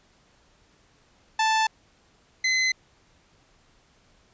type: tone pair in turn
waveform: sawtooth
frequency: 880 / 2043 Hz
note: A5 / C7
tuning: 0 / -42 cents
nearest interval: octave + minor third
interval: 1458 cents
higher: second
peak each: -16 / -17 dBFS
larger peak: first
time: 1.39-1.67 / 2.44-2.72 s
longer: neither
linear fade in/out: 5 ms
effects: pink hiss -61 dBFS RMS until 4.33 s + resampled to 16000 Hz